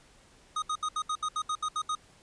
square tone bursts, 1244.5 Hz, D#6, in tune, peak -29 dBFS, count 11, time 0.56-1.952 s, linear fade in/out 5 ms, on 62 ms, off 71 ms, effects pink hiss -59 dBFS RMS until 2.22 s + resampled to 22050 Hz

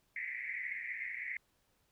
pink band-pass noise, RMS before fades -41 dBFS, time 0.16-1.37 s, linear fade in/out 2 ms, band 1900 to 2200 Hz, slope 96 dB/octave, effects pink hiss -75 dBFS RMS until 1.91 s

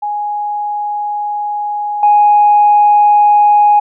sine tone with level steps, 830.6 Hz, G#5, in tune, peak -15 / -4 dBFS, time 0.02-3.8 s, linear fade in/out 10 ms, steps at 2.03 s, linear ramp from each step 2 ms, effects tanh soft clip ceiling 0 dBFS

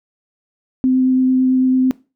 sine tone with vibrato, 258.1 Hz, C4, 23 cents flat, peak -11 dBFS, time 0.84-1.91 s, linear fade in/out 0 ms, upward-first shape sine, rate 9 Hz, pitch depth 8 cents each way, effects noise-tail reverb RT60 0.3 s tail -20 dB re dry

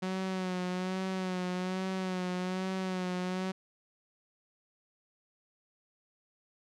sawtooth tone with vibrato, 185 Hz, F#3, in tune, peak -28 dBFS, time 0.02-3.52 s, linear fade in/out 10 ms, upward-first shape sine, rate 1.2 Hz, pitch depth 38 cents each way, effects low-pass 6000 Hz 12 dB/octave

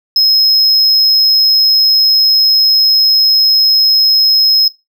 triangle tone, 5140 Hz, E8, 45 cents flat, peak -5 dBFS, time 0.16-4.68 s, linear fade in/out 2 ms, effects noise-tail reverb RT60 0.2 s tail -19 dB re dry

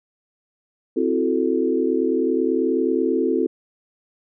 sine chord, F# half-diminished seventh, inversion second, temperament equal, 261.6 / 329.6 / 370 / 440 Hz, C4 / E4 / F#4 / A4, 0 / 0 / 0 / 0 cents, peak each -23 dBFS, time 0.96-3.47 s, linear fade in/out 10 ms, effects none

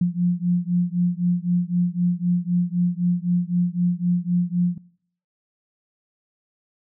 sine beating tone pair, 174.61 / 178.51 Hz, F3 / F3, 0 / +38 cents, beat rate 3.9 Hz, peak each -21 dBFS, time 0.01-4.78 s, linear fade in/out 5 ms, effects noise-tail reverb RT60 0.6 s tail -22 dB re dry

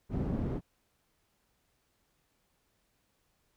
white low-pass noise, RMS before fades -33 dBFS, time 0.09-0.61 s, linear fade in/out 50 ms, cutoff 230 Hz, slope 12 dB/octave, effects pink hiss -75 dBFS RMS until 3.56 s

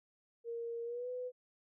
sine tone with pitch glide, 466.2 to 499.7 Hz, A#4 to B4, 0 to +20 cents, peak -38 dBFS, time 0.44-1.32 s, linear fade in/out 50 ms, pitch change +120 cents, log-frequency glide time 0.84-1.09 s, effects none

